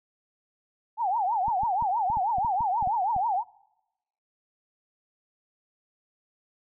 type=tone with vibrato; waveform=sine; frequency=828 Hz; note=G#5; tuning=5 cents flat; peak=-23 dBFS; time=0.97-3.44 s; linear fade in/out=50 ms; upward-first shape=triangle; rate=6.2 Hz; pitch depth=280 cents each way
type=clicks; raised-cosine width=5 ms; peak=-27 dBFS; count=11; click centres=1.482 / 1.634 / 1.824 / 2.101 / 2.171 / 2.384 / 2.448 / 2.607 / 2.826 / 2.874 / 3.164 s
effects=noise-tail reverb RT60 0.9 s tail -23 dB re dry